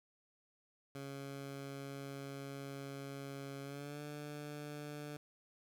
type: tone with pitch glide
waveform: 15% pulse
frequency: 138.59 to 147.68 Hz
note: C#3 to D3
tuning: 0 to +10 cents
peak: -38 dBFS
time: 0.95-5.17 s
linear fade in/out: 2 ms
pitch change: +110 cents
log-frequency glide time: 3.63-4.01 s
effects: none